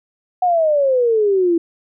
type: exponential sweep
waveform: sine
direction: down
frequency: 740 to 329.6 Hz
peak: -12 dBFS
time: 0.42-1.58 s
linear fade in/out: 5 ms
effects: none